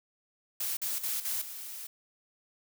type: noise bursts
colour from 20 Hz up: blue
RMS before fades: -33 dBFS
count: 4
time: 0.6-1.418 s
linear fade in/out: 5 ms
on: 170 ms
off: 46 ms
type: noise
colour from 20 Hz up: blue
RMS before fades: -42 dBFS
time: 0.94-1.87 s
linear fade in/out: 5 ms
effects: none